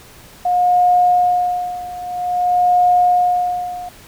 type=tone with tremolo; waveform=sine; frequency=717 Hz; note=F5; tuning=45 cents sharp; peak=-9 dBFS; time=0.45-3.89 s; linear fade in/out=5 ms; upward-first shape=sine; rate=0.51 Hz; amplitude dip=85%; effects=pink hiss -42 dBFS RMS until 4.07 s